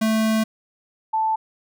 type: tone pair in turn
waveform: square / sine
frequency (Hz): 220 / 880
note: A3 / A5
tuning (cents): 0 / 0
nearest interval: 2 octaves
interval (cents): 2400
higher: second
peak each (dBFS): -18 / -18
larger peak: neither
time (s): 0.01-0.44 / 1.13-1.36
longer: first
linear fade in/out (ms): 10
effects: none